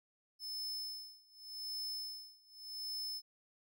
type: tone with tremolo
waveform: 45% pulse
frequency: 5240 Hz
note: E8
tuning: 11 cents flat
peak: -39 dBFS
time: 0.39-3.22 s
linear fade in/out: 50 ms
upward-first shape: sine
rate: 0.86 Hz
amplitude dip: 95%
effects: none